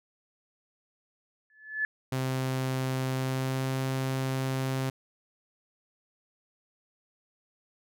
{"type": "tone with exponential growth", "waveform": "sine", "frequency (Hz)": 1728, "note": "A6", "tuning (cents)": -32, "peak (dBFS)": -23, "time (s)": [1.5, 1.85], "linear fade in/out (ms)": 1, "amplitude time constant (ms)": 74}
{"type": "tone with pitch glide", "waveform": "sawtooth", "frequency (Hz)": [130.81, 132.25], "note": ["C3", "C3"], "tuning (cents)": [0, 19], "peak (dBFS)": -24, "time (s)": [2.12, 4.9], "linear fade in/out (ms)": 5, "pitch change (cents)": 19, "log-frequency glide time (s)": [3.13, 3.69]}
{"effects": []}